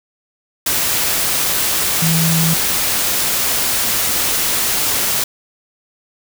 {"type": "tone in noise", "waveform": "sine", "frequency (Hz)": 163.5, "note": "E3", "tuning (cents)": -14, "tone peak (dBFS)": -14, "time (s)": [2.02, 2.54], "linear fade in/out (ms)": 5, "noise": "white", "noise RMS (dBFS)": -17, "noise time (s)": [0.66, 5.24], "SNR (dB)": 0, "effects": []}